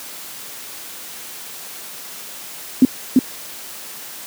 sine tone with echo, 257.5 Hz, C4, 28 cents flat, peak -4 dBFS, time 2.82-2.85 s, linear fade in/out 2 ms, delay 340 ms, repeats 1, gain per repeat -2 dB, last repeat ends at 3.19 s, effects white hiss -34 dBFS RMS until 4.26 s + high-pass 150 Hz 12 dB/octave

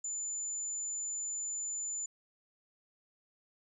sine tone, 7040 Hz, A8, in tune, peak -35 dBFS, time 0.04-2.06 s, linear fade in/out 5 ms, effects none

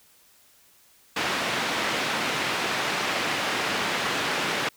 white band-pass noise, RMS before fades -27 dBFS, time 1.16-4.69 s, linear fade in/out 5 ms, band 160 to 2700 Hz, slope 12 dB/octave, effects white hiss -58 dBFS RMS until 4.76 s

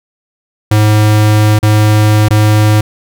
square tone with dropouts, 106.5 Hz, G#2, 44 cents sharp, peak -6 dBFS, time 0.71-2.81 s, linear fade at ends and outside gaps 5 ms, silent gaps 1.59-1.628 / 2.285-2.306 s, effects none

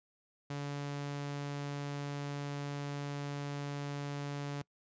sawtooth tone, 143.1 Hz, D3, 45 cents flat, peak -33 dBFS, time 0.5-4.62 s, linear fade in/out 5 ms, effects noise-tail reverb RT60 0.1 s tail -24 dB re dry + resampled to 16000 Hz

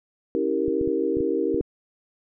sine chord, C# diminished seventh, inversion none, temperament equal with one note detuned, 277.2 / 325.1 / 392 / 466.2 Hz, C#4 / E4 / G4 / Bb4, 0 / -24 / 0 / 0 cents, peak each -29 / -26 / -26 / -26 dBFS, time 0.35-1.61 s, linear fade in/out 0 ms
clicks, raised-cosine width 5 ms, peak -22 dBFS, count 7, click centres 0.681 / 0.813 / 0.876 / 1.17 / 1.206 / 1.545 / 1.61 s
effects none

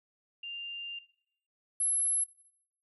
sine tone pair in turn, 2794 / 11029 Hz, F7 / F9, 0 / -23 cents, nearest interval 2 octaves, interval 2377 cents, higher second, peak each -38 / -27 dBFS, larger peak second, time 0.43-0.99 / 1.8-2.24 s, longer first, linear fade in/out 5 ms, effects noise-tail reverb RT60 0.7 s tail -17 dB re dry

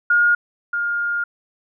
sine tone pair in turn, 1426 / 1413.7 Hz, F6 / F6, +36 / +21 cents, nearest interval unison, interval 15 cents, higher first, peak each -12 / -19 dBFS, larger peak first, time 0.1-0.35 / 0.73-1.24 s, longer second, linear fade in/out 5 ms, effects none

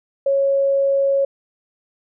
sine tone, 551 Hz, C#5, 11 cents flat, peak -14 dBFS, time 0.26-1.25 s, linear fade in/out 5 ms, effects none

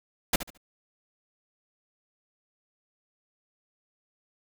pink noise with echo, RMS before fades -22 dBFS, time 0.33-0.36 s, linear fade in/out 5 ms, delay 72 ms, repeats 3, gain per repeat -12 dB, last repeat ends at 0.576 s, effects none

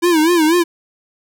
square tone with vibrato, 329.6 Hz, E4, in tune, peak -11 dBFS, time 0.02-0.64 s, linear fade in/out 20 ms, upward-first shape sine, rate 4.1 Hz, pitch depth 130 cents each way, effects none

